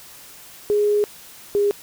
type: tone pair in turn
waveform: sine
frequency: 415.3 / 407.9 Hz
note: G#4 / G#4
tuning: 0 / -31 cents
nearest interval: unison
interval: 31 cents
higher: first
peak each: -15 dBFS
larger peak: neither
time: 0.7-1.04 / 1.55-1.71 s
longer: first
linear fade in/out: 0 ms
effects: white hiss -43 dBFS RMS until 1.82 s